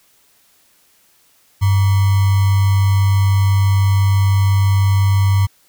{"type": "tone with sample-and-hold", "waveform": "sine", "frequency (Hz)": 98, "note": "G2", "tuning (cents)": 0, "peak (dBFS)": -10, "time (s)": [1.61, 5.47], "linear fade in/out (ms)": 20, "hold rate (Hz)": 1050, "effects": ["white hiss -55 dBFS RMS until 5.68 s"]}